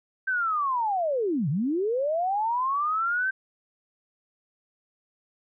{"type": "linear two-way sweep", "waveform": "sine", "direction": "down then up", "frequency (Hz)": [1568, 127.7, 1568], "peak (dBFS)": -23, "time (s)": [0.27, 3.31], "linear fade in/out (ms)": 10, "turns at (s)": 1.49, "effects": []}